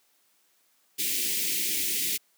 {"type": "band-stop noise", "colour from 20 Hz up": "white", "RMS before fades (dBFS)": -28, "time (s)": [0.98, 2.18], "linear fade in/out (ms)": 20, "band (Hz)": [430, 2000], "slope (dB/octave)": 48, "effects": ["white hiss -67 dBFS RMS until 2.37 s", "high-pass 200 Hz 12 dB/octave"]}